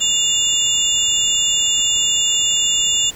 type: tone cluster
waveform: sine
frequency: 2836 / 3508 / 6910 / 7330 Hz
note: F7 / A7 / A8 / A#8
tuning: +26 / -6 / -32 / -30 cents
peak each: -20 dBFS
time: 0-3.11 s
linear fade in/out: 20 ms
effects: pink hiss -39 dBFS RMS until 3.15 s